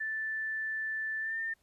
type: tone with pitch glide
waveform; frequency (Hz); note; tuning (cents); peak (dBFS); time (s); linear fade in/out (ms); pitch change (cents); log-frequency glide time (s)
sine; 1760 to 1805.3; A6 to A6; 0 to +44; -32; 0-1.54; 10; +44; 1.2-1.37
effects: pink hiss -72 dBFS RMS until 1.62 s + resampled to 32000 Hz